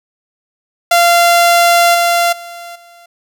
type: tone with level steps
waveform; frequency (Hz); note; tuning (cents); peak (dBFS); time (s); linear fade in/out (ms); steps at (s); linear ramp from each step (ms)
sawtooth; 690; F5; -21; -3 / -6 / -24 / -35; 0.91-3.06; 5; 1.94 / 2.32 / 2.75; 10
effects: none